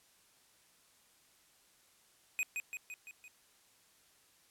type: tone with echo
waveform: square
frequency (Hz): 2500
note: D#7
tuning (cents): +8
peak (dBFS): -32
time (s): 2.39-2.43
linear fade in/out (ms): 0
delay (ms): 170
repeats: 5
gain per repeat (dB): -4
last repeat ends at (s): 3.28
effects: white hiss -67 dBFS RMS until 4.5 s + low-pass 12000 Hz 12 dB/octave